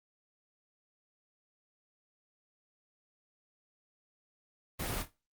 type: noise with echo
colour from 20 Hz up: pink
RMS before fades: -36 dBFS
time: 4.79-5.03 s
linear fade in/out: 10 ms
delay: 26 ms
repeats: 3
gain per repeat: -10 dB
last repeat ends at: 5.108 s
effects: noise-tail reverb RT60 0.3 s tail -21 dB re dry + Opus 32 kbps